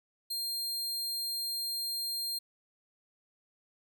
sawtooth tone, 4200 Hz, C8, 6 cents sharp, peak -30 dBFS, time 0.3-2.39 s, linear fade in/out 10 ms, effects none

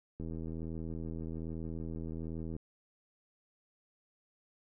click train, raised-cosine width 3 ms, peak -29 dBFS, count 193, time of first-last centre 0.2-2.565 s, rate 81.2 Hz, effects none

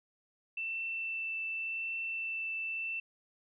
sine tone with vibrato, 2669 Hz, E7, 21 cents sharp, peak -34 dBFS, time 0.57-3 s, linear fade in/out 5 ms, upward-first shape triangle, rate 0.88 Hz, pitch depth 10 cents each way, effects none

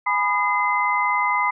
sine tone cluster, 832 / 992 / 1223 / 2060 Hz, G#5 / B5 / D#6 / C7, +3 / +7 / -30 / -28 cents, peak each -27 / -21 / -25 / -23 dBFS, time 0.06-1.51 s, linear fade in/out 10 ms, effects none

